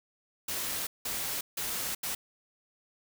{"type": "noise bursts at uneven times", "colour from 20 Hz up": "white", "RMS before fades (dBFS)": -34, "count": 4, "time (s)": [[0.48, 0.87], [1.05, 1.41], [1.57, 1.95], [2.03, 2.15]], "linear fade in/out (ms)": 5, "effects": []}